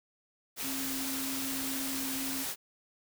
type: tone in noise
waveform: sine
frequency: 268.2 Hz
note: C4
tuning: 43 cents sharp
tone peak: -37 dBFS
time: 0.62-2.46 s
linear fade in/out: 50 ms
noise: white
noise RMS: -36 dBFS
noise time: 0.56-2.56 s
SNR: -4 dB
effects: none